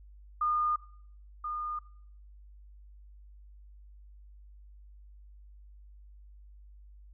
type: tone pair in turn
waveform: sine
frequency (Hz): 1218 / 1218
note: D#6 / D#6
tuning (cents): -37 / -37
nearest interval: unison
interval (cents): 0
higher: neither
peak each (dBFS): -26 / -33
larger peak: first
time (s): 0.41-0.76 / 1.44-1.79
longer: neither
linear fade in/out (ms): 5
effects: noise-tail reverb RT60 0.6 s tail -18 dB re dry + added 50 Hz sine -50 dBFS peak until 7.13 s